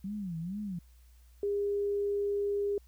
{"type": "tone with vibrato", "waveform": "sine", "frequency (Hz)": 185, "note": "F#3", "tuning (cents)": 0, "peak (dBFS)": -34, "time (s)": [0.04, 0.79], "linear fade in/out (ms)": 5, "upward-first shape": "sine", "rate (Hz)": 2.2, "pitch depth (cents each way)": 230}
{"type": "tone", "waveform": "sine", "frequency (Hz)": 405.4, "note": "G#4", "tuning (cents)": -42, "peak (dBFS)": -28, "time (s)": [1.43, 2.78], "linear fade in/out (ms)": 2}
{"effects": ["added 60 Hz sine -55 dBFS peak until 2.87 s", "white hiss -69 dBFS RMS until 2.87 s"]}